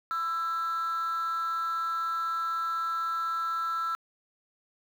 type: tone with frequency modulation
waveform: sine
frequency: 1332 Hz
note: E6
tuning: 18 cents sharp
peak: -25 dBFS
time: 0.11-3.95 s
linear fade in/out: 0 ms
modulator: 314 Hz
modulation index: 0.32
effects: tanh soft clip ceiling -27 dBFS + 9-bit